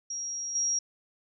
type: tone with level steps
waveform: sine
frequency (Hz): 5650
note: F8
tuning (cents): +19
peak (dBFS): -32 / -25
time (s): 0.1-0.79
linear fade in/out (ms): 5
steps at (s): 0.55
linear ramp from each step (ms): 5
effects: none